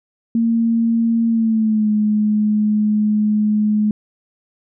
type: tone with pitch glide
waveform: sine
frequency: 229.5 to 211.7 Hz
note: A#3 to G#3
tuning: -27 to +33 cents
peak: -13 dBFS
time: 0.35-3.91 s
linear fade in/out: 2 ms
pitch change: -140 cents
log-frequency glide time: 1.28-1.9 s
effects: none